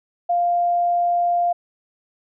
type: tone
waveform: sine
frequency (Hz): 698.5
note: F5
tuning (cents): 0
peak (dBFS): -16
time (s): 0.29-1.53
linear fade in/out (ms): 10
effects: none